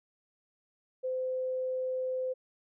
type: tone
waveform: sine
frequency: 514 Hz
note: C5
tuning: 31 cents flat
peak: -30 dBFS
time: 1.03-2.34 s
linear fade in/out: 20 ms
effects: none